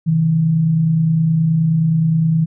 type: tone pair together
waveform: sine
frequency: 131.95 / 161.5 Hz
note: C3 / E3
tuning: +15 / -35 cents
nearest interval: minor third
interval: 350 cents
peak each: -23 / -12 dBFS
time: 0.06-2.46 s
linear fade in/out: 20 ms
effects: none